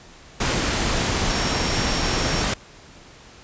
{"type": "tone in noise", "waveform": "sine", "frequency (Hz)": 5530, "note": "F8", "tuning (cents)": -18, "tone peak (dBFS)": -31, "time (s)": [1.29, 2.43], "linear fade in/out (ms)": 5, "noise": "pink", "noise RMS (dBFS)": -22, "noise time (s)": [0.4, 2.54], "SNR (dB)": -12, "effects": ["pink hiss -46 dBFS RMS until 3.43 s", "resampled to 16000 Hz"]}